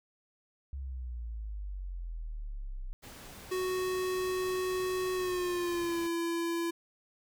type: exponential sweep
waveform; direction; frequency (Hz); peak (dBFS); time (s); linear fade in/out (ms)
sine; down; 69.3 to 30.74; -36; 0.73-2.93; 0
type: noise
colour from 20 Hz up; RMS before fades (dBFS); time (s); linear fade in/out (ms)
pink; -49; 3.02-6.08; 20
type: tone with pitch glide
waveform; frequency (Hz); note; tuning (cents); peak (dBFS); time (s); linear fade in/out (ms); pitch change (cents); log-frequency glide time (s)
square; 370 to 337.3; F#4 to E4; 0 to +40; -31; 3.51-6.71; 10; -160; 5.14-5.99
effects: none